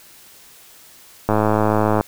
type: click train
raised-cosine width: 1 ms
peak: -3 dBFS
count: 78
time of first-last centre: 1.29-2.01 s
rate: 107 Hz
effects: white hiss -46 dBFS RMS until 2.07 s